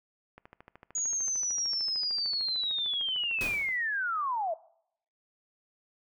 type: click train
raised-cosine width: 0.5 ms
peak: -33 dBFS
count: 45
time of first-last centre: 0.38-3.688 s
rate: 13.3 Hz
type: linear sweep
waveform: sine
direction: down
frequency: 6800 to 622.3 Hz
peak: -28 dBFS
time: 0.95-4.54 s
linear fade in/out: 5 ms
type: noise with exponential decay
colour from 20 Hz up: pink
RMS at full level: -34 dBFS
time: 3.41-3.87 s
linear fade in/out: 0 ms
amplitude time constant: 98 ms
effects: noise-tail reverb RT60 0.7 s tail -21 dB re dry